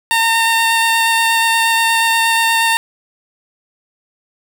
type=tone with vibrato; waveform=15% pulse; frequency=911 Hz; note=A#5; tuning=40 cents flat; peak=-5 dBFS; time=0.11-2.77 s; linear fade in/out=0 ms; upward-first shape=square; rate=8.4 Hz; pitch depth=8 cents each way; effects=none